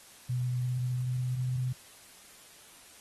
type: tone with pitch steps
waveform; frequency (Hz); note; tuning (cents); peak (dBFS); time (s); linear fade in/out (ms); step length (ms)
sine; 124.6 / 125.39 / 126.19 / 127; B2 / B2 / B2 / B2; +16 / +27 / +38 / +49; -28; 0.29-1.73; 10; 360
effects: white hiss -54 dBFS RMS until 3 s + AAC 32 kbps